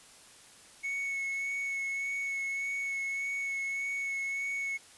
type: tone with vibrato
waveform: triangle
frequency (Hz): 2207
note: C#7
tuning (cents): -8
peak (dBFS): -30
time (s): 0.83-4.78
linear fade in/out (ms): 20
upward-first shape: sine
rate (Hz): 1.7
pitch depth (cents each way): 15
effects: white hiss -55 dBFS RMS until 4.97 s + resampled to 24000 Hz